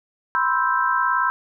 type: chord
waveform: sine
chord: C major seventh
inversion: third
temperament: equal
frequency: 987.8 / 1046.5 / 1318.5 / 1568 Hz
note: B5 / C6 / E6 / G6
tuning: 0 / 0 / 0 / 0 cents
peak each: -23 dBFS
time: 0.35-1.3 s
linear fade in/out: 0 ms
effects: none

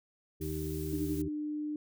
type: harmonic tone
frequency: 77.78 Hz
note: D#2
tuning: in tune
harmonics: 1 / 2 / 4 / 5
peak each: -39 / -39 / -39 / -39 dBFS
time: 0.4-1.29 s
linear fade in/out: 20 ms
type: noise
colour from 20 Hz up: blue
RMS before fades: -48 dBFS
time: 0.41-1.22 s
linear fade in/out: 5 ms
type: tone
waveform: sine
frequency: 300 Hz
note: D4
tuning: 37 cents sharp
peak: -33 dBFS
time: 0.93-1.76 s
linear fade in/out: 2 ms
effects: none

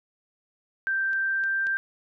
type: tone with pitch glide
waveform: sine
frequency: 1568 to 1577.1 Hz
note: G6 to G6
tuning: 0 to +10 cents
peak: -23 dBFS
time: 0.87-1.77 s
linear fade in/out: 0 ms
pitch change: +10 cents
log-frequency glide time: 1.21-1.65 s
type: clicks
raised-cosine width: 0.2 ms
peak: -30 / -29 / -26 dBFS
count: 3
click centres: 1.132 / 1.438 / 1.669 s
effects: none

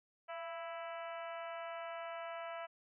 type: harmonic tone with a mistuned harmonic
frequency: 329.9 Hz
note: E4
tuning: 1 cent sharp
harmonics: 2 / 3 / 4 / 5 / 6 / 7 / 8 / 9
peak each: -44 / -50 / -49 / -55 / -56 / -56 / -59 / -59 dBFS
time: 0.28-2.67 s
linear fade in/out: 20 ms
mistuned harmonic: 2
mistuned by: +34 cents
effects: none

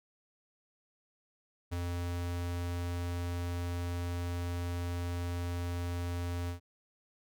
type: tone with ADSR envelope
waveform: square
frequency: 87.31 Hz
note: F2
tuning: in tune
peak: -32 dBFS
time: 1.71-6.6 s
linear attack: 23 ms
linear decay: 3 ms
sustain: -2 dB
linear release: 110 ms
effects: none

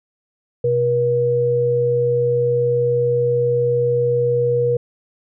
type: tone pair together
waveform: sine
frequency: 127.1 / 479.9 Hz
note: C3 / B4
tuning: -50 / -50 cents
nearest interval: octave + major seventh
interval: 2300 cents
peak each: -22 / -15 dBFS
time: 0.64-4.77 s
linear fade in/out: 5 ms
effects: none

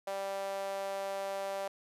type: tone with high-pass filter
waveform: sawtooth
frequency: 196 Hz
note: G3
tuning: in tune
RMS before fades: -37 dBFS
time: 0.07-1.68 s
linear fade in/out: 5 ms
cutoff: 640 Hz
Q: 5.5
effects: resampled to 32000 Hz

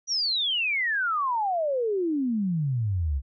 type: exponential sweep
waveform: sine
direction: down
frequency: 5920 to 63.7 Hz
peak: -23 dBFS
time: 0.07-3.22 s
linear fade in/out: 50 ms
effects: none

